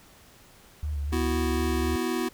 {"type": "tone with vibrato", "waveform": "sine", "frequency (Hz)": 73.42, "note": "D2", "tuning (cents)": 0, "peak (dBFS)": -27, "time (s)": [0.83, 1.96], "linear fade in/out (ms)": 0, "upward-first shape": "square", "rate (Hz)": 4, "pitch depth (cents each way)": 41}
{"type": "chord", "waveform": "square", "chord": "B suspended fourth", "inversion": "none", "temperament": "just", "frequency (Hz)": [246.9, 329.3, 370.4], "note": ["B3", "E4", "F#4"], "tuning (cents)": [0, -2, 2], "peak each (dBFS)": -31, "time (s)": [1.12, 2.29], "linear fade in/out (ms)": 10}
{"effects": ["pink hiss -54 dBFS RMS until 2.33 s"]}